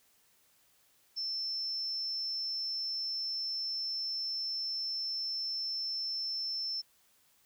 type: tone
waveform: sine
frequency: 5330 Hz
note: E8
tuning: 18 cents sharp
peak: -33 dBFS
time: 1.16-6.82 s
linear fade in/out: 20 ms
effects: white hiss -68 dBFS RMS until 7.45 s